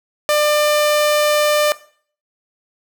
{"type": "tone", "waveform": "sawtooth", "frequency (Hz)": 597, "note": "D5", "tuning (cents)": 28, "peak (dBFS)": -9, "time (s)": [0.29, 1.72], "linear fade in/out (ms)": 0, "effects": ["noise-tail reverb RT60 0.5 s tail -18 dB re dry"]}